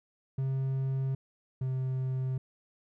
triangle tone pair in turn, 133.6 / 130.32 Hz, C3 / C3, +36 / -7 cents, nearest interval unison, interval 43 cents, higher first, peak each -26 / -27 dBFS, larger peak first, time 0.38-1.15 / 1.61-2.38 s, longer neither, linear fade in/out 5 ms, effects none

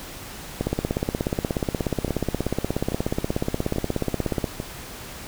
two click trains, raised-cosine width 2 ms, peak -14 / -9 dBFS, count 4 / 65, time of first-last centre 2.08-4.601 / 0.61-4.442 s, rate 1.19 / 16.7 Hz, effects pink hiss -38 dBFS RMS until 5.27 s

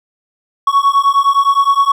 triangle beating tone pair, 1108.7 / 1118.4 Hz, C#6 / C#6, 0 / +15 cents, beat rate 9.7 Hz, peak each -10 dBFS, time 0.67-1.92 s, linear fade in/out 5 ms, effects none

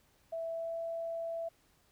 sine tone with pitch glide, 659.3 to 664.7 Hz, E5 to E5, 0 to +14 cents, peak -35 dBFS, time 0.32-1.49 s, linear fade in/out 10 ms, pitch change +14 cents, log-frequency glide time 0.47-0.78 s, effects pink hiss -69 dBFS RMS until 1.91 s

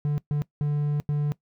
triangle tone bursts at uneven times, 147 Hz, D3, 2 cents sharp, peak -20 dBFS, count 4, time 0.05-0.18 / 0.31-0.42 / 0.61-1 / 1.09-1.32 s, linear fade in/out 0 ms, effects noise-tail reverb RT60 0.1 s tail -20 dB re dry

